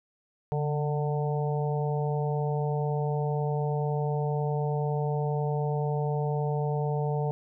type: harmonic tone with a mistuned harmonic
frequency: 149 Hz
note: D3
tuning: 25 cents sharp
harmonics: 1 / 3 / 4 / 5 / 6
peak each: -27 / -32 / -38 / -36 / -39 dBFS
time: 0.52-7.31 s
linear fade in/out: 0 ms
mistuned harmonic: 1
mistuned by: -45 cents
effects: none